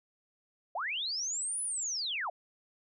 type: linear two-way sweep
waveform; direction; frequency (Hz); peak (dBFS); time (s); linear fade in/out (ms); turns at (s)
sine; up then down; 587.3 to 10150 to 587.3; -32; 0.75-2.3; 5; 1.62
effects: none